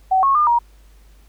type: tone with pitch steps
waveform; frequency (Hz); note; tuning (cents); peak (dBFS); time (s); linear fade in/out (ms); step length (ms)
sine; 757 / 1094 / 1206 / 947; F#5 / C#6 / D6 / A#5; +39 / -23 / +46 / +27; -12; 0.11-0.59; 10; 120
effects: added 50 Hz sine -45 dBFS peak until 1.28 s + pink hiss -57 dBFS RMS until 1.28 s